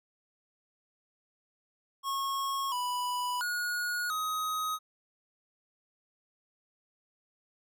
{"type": "tone with pitch steps", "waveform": "square", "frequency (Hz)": [1093, 987, 1447, 1260], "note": ["C#6", "B5", "F#6", "D#6"], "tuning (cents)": [-25, -1, -39, 21], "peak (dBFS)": -31, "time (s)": [2.03, 4.79], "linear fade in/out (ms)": 50, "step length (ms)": 690, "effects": []}